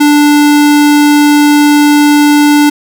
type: tone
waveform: square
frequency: 293.7 Hz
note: D4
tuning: in tune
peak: -4 dBFS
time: 0-2.7 s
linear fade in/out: 10 ms
effects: none